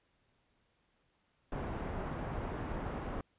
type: low-pass noise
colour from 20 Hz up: pink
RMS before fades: -39 dBFS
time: 1.52-3.21 s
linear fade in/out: 2 ms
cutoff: 1200 Hz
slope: 12 dB/octave
effects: pink hiss -75 dBFS RMS until 3.38 s + resampled to 8000 Hz